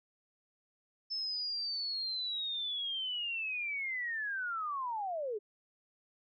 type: linear sweep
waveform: sine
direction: down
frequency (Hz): 5274 to 394.7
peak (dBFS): -34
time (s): 1.1-5.39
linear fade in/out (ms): 20
effects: none